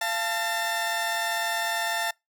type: tone cluster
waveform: sawtooth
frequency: 687 / 882 / 1804 Hz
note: F5 / A5 / A6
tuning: -29 / +4 / +43 cents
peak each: -27 / -27 / -26 dBFS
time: 0.01-2.11 s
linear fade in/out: 5 ms
effects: noise-tail reverb RT60 0.2 s tail -26 dB re dry